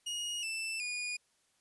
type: tone with pitch steps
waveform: sawtooth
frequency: 2878 / 2654 / 2448 Hz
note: F#7 / E7 / D#7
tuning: -49 / +11 / -29 cents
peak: -32 dBFS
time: 0.06-1.17 s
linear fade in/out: 10 ms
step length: 370 ms
effects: white hiss -73 dBFS RMS until 1.6 s + resampled to 24000 Hz